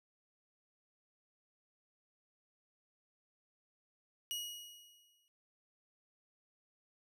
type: tone with exponential decay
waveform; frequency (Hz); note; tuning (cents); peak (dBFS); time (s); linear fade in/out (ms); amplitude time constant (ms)
sawtooth; 2900; F#7; -35; -33; 4.31-5.28; 0; 210
effects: none